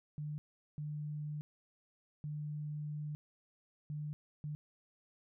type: tone bursts at uneven times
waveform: sine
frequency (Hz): 149.6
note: D3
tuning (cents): +32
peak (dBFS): -38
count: 5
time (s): 0.18-0.38 / 0.78-1.41 / 2.24-3.15 / 3.9-4.13 / 4.44-4.55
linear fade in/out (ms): 0
effects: none